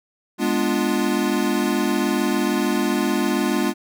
square chord, G# diminished seventh, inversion none, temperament equal, 207.7 / 246.9 / 293.7 / 349.2 Hz, G#3 / B3 / D4 / F4, 0 / 0 / 0 / 0 cents, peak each -25 dBFS, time 0.38-3.74 s, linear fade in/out 50 ms, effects none

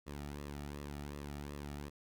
sawtooth tone with flanger, 72.2 Hz, D2, 29 cents flat, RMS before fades -45 dBFS, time 0.06-1.9 s, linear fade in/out 20 ms, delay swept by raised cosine 1.3 to 1.96 ms, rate 2.7 Hz, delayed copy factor -0.6, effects none

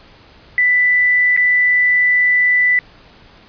sine tone with dropouts, 1984 Hz, B6, 7 cents sharp, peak -10 dBFS, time 0.58-2.79 s, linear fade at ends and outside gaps 1 ms, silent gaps 1.365-1.374 s, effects pink hiss -45 dBFS RMS until 3.48 s + resampled to 11025 Hz

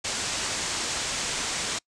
white low-pass noise, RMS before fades -30 dBFS, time 0.04-1.79 s, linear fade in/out 10 ms, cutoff 8300 Hz, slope 48 dB/octave, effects noise-tail reverb RT60 0.1 s tail -26 dB re dry

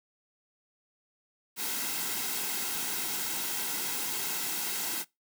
white noise with comb filter, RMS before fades -33 dBFS, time 1.56-5.05 s, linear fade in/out 50 ms, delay 1.7 ms, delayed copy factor -0.55, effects noise-tail reverb RT60 0.2 s tail -22 dB re dry + high-pass 150 Hz 12 dB/octave

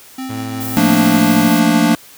square tone with tremolo, 261.6 Hz, C4, in tune, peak -23 dBFS, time 0.18-1.2 s, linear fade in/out 5 ms, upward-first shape sine, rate 5.7 Hz, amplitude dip 25%
sawtooth tone, 110 Hz, A2, in tune, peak -21 dBFS, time 0.29-1.49 s, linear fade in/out 10 ms
violet noise, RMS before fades -26 dBFS, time 0.6-1.6 s, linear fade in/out 10 ms
square chord, Bb major seventh, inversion second, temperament equal, 174.61 / 220 / 233.1 / 293.7 Hz, F3 / A3 / Bb3 / D4, 0 / 0 / 0 / 0 cents, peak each -18 / -17 / -16 / -15 dBFS, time 0.77-1.95 s, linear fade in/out 0 ms
effects white hiss -41 dBFS RMS until 2.17 s + high-pass 60 Hz 12 dB/octave

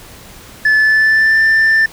sine tone with pitch glide, 1735 to 1779.7 Hz, A6 to A6, -25 to +19 cents, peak -5 dBFS, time 0.65-1.86 s, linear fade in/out 5 ms, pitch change +44 cents, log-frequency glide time 0.77-1.42 s, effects tanh soft clip ceiling -7 dBFS + pink hiss -37 dBFS RMS until 1.92 s

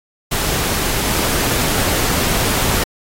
pink noise, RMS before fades -18 dBFS, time 0.31-2.84 s, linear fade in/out 10 ms, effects AAC 48 kbps

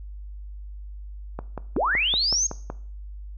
click train, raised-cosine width 1 ms, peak -17 dBFS, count 8, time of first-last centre 1.39-2.701 s, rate 5.34 Hz
sine linear sweep, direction up, 202.9 to 6600 Hz, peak -20 dBFS, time 1.76-2.47 s, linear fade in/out 5 ms
effects noise-tail reverb RT60 0.5 s tail -18 dB re dry + added 50 Hz sine -35 dBFS peak until 3.37 s

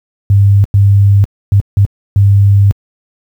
sine tone bursts at uneven times, 99.9 Hz, G2, 33 cents sharp, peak -3 dBFS, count 5, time 0.3-0.64 / 0.74-1.24 / 1.52-1.6 / 1.77-1.85 / 2.16-2.71 s, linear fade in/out 0 ms, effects high-pass 60 Hz 12 dB/octave + 7-bit

